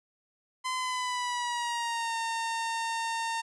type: tone with pitch glide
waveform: sawtooth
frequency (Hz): 1025 to 913.2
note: C6 to A#5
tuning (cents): -36 to -36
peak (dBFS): -26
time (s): 0.64-3.42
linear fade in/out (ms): 20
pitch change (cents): -200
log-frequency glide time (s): 0.75-2.16
effects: resampled to 22050 Hz

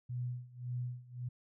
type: tone with tremolo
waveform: sine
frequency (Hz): 123.47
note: B2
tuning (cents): 0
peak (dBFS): -34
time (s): 0.09-1.29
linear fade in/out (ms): 10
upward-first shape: sine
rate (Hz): 1.8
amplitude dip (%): 90
effects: none

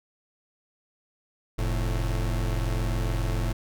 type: tone pair together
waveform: 45% pulse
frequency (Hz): 43.65 / 110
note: F1 / A2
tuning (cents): 0 / 0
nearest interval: octave + major third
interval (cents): 1600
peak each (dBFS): -26 / -29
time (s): 1.58-3.53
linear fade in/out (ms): 10
effects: none

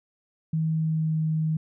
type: tone with pitch glide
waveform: sine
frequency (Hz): 159.4 to 157.57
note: D#3 to D#3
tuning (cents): +42 to +22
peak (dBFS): -22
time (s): 0.53-1.57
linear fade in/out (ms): 5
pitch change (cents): -20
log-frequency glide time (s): 0.72-1.2
effects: none

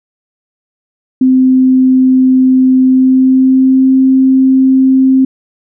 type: tone with pitch glide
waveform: sine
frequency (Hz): 258.9 to 263.3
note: C4 to C4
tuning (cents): -18 to +11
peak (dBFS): -4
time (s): 1.21-5.25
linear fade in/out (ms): 5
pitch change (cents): +29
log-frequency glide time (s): 2.83-3.93
effects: none

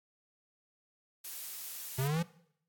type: noise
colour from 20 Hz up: blue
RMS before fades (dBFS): -42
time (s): 1.24-2.08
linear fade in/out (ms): 10
type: exponential sweep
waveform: square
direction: up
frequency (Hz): 127.4 to 174.61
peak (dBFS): -30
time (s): 1.98-2.23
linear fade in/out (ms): 10
effects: noise-tail reverb RT60 0.7 s tail -20 dB re dry + AAC 64 kbps

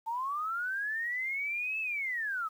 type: linear two-way sweep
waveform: sine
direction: up then down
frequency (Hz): 880 to 2637 to 1244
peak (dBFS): -31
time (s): 0.06-2.49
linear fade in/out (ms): 20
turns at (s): 1.8
effects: 10-bit

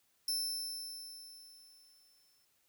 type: tone with exponential decay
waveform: sawtooth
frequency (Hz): 5310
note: E8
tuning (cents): +12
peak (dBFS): -29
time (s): 0.28-2.45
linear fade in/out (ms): 2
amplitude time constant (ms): 470
effects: white hiss -74 dBFS RMS until 2.68 s

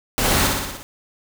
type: noise with echo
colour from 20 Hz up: pink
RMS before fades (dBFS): -20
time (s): 0.18-0.47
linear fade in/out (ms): 0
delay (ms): 60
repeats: 6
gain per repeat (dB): -3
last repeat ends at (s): 0.83
effects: none

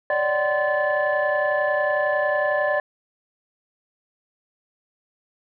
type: tone cluster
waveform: sine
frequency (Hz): 565 / 596 / 758 / 1037 / 1739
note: C#5 / D5 / F#5 / C6 / A6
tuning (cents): +33 / +25 / +42 / -16 / -21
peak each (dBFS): -28 / -21 / -28 / -29 / -24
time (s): 0.1-2.8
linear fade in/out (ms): 2
effects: tanh soft clip ceiling -11 dBFS

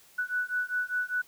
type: beating tone pair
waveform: sine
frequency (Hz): 1480 / 1485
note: F#6 / F#6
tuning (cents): 0 / +6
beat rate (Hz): 5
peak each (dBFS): -31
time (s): 0.18-1.22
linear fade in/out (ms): 10
effects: white hiss -58 dBFS RMS until 1.27 s

